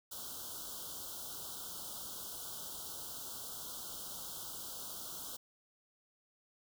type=band-stop noise; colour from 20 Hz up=white; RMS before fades=-45 dBFS; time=0.11-5.37 s; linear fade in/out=10 ms; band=1500 to 3000 Hz; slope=96 dB/octave; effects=none